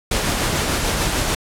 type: noise with tremolo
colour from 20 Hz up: pink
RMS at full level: -19 dBFS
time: 0.11-1.35 s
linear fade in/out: 5 ms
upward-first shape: sine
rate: 6.8 Hz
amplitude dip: 25%
effects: low-pass 11000 Hz 12 dB/octave